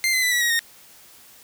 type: tone with pitch steps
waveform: sawtooth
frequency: 2093 / 2042 / 1991.6 / 1942.7 / 1895.1 / 1848.6 Hz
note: C7 / C7 / B6 / B6 / A#6 / A#6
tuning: 0 / -43 / +14 / -29 / +28 / -15 cents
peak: -15 dBFS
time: 0.04-0.592 s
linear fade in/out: 0 ms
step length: 92 ms
effects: white hiss -49 dBFS RMS until 1.43 s